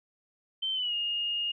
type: tone with pitch glide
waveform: sine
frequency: 3102 to 2845 Hz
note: G7 to F7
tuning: -19 to +31 cents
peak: -28 dBFS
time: 0.62-1.52 s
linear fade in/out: 10 ms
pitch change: -150 cents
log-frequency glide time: 0.73-0.94 s
effects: none